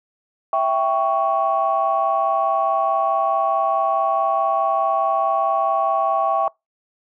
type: chord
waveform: sine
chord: C# diminished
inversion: first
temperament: equal with one note detuned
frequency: 659.3 / 784 / 1113.9 Hz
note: E5 / G5 / C#6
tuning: 0 / 0 / +8 cents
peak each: -20 dBFS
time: 0.53-6.48 s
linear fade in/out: 2 ms
effects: noise-tail reverb RT60 0.2 s tail -25 dB re dry + tanh soft clip ceiling -7 dBFS